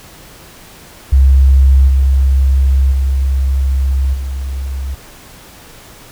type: tone with level steps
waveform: sine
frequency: 67 Hz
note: C2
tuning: 42 cents sharp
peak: -4 / -7 / -10 / -17 dBFS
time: 1.12-4.95 s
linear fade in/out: 10 ms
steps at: 1.87 / 2.91 / 4.13 s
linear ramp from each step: 20 ms
effects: pink hiss -38 dBFS RMS until 6.11 s